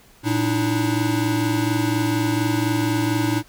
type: tone cluster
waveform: square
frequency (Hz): 114.1 / 295.2 / 319.4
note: A#2 / D4 / D#4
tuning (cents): -37 / +9 / +45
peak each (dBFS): -24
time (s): 0.23-3.43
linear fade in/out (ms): 50
effects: pink hiss -52 dBFS RMS until 3.48 s